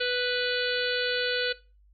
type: harmonic tone with a mistuned harmonic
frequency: 493.9 Hz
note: B4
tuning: in tune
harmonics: 1 / 3 / 4 / 5 / 6 / 7 / 8 / 9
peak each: -29 / -30 / -41 / -35 / -35 / -36 / -35 / -37 dBFS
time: 0-1.53 s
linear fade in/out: 10 ms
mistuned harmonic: 8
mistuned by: +25 cents
effects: noise-tail reverb RT60 0.3 s tail -19 dB re dry + added 50 Hz sine -56 dBFS peak until 1.93 s